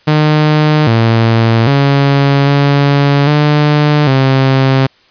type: tone with pitch steps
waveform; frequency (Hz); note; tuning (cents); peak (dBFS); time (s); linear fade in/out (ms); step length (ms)
sawtooth; 152.4 / 114 / 139.8 / 141.7 / 148.9 / 133.5; D#3 / A#2 / C#3 / C#3 / D3 / C3; -36 / -38 / +15 / +38 / +24 / +35; -3; 0.07-4.87; 10; 800
effects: white hiss -48 dBFS RMS until 5.1 s + resampled to 11025 Hz